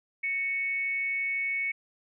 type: tone with frequency modulation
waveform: sine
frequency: 2217 Hz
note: C#7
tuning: in tune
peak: -27 dBFS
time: 0.23-1.72 s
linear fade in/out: 10 ms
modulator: 367 Hz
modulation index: 0.26
effects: none